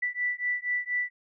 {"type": "beating tone pair", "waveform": "sine", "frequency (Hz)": [1969, 1973.2], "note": ["B6", "B6"], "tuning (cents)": [-6, -2], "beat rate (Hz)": 4.2, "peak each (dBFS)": -30, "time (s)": [0.02, 1.1], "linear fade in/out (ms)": 10, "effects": []}